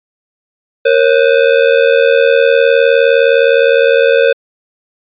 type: ring-modulated tone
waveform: square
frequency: 506 Hz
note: B4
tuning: 42 cents sharp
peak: -4 dBFS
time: 0.85-4.33 s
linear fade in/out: 10 ms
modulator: 39.8 Hz
effects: resampled to 8000 Hz